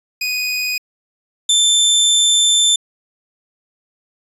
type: tone pair in turn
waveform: 25% pulse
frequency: 2489 / 3547 Hz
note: D#7 / A7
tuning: 0 / +13 cents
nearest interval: tritone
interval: 613 cents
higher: second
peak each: -14 / -7 dBFS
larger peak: second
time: 0.21-0.78 / 1.49-2.76 s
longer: second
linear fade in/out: 5 ms
effects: resampled to 32000 Hz